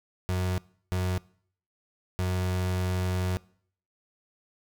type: tone bursts at uneven times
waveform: 35% pulse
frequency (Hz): 91.6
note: F#2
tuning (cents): -17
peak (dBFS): -24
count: 3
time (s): 0.29-0.58 / 0.92-1.18 / 2.19-3.37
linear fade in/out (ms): 0
effects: noise-tail reverb RT60 0.6 s tail -23 dB re dry